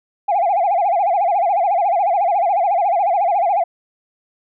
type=tone with vibrato; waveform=sine; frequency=746 Hz; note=F#5; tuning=14 cents sharp; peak=-12 dBFS; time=0.28-3.64 s; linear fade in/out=10 ms; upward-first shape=sine; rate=14 Hz; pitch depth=190 cents each way; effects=tanh soft clip ceiling -10 dBFS